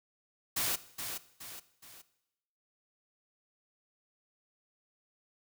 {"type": "noise with echo", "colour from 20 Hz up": "white", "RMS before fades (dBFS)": -32, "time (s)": [0.56, 0.76], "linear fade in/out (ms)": 10, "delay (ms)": 420, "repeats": 3, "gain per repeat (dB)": -7, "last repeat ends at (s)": 2.02, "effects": ["noise-tail reverb RT60 0.9 s tail -17 dB re dry"]}